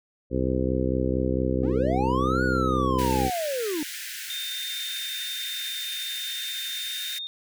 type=harmonic tone; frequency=64.4 Hz; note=C2; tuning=27 cents flat; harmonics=1 / 2 / 3 / 4 / 5 / 6 / 7 / 8; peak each=-29 / -30 / -32 / -29 / -30 / -31 / -33 / -31 dBFS; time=0.3-3.31 s; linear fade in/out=50 ms
type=linear two-way sweep; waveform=triangle; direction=up then down; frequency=233.5 to 1480 to 283.7 Hz; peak=-24 dBFS; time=1.63-3.83 s; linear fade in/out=2 ms; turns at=2.44 s
type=high-pass noise; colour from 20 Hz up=pink; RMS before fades=-36 dBFS; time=2.98-7.19 s; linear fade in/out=10 ms; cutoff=1500 Hz; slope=96 dB/octave
type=tone with pitch glide; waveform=sine; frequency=3631 to 3665 Hz; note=A#7 to A#7; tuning=-46 to -30 cents; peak=-31 dBFS; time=4.3-7.27 s; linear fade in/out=0 ms; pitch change=+16 cents; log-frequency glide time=6.79-7.02 s
effects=none